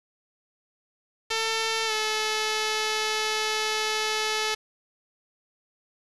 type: tone with pitch glide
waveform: 5% pulse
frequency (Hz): 447.1 to 432.9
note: A4 to A4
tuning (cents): +28 to -28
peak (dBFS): -13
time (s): 1.3-4.55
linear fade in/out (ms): 10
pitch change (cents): -56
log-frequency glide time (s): 1.86-1.92
effects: resampled to 24000 Hz + 7-bit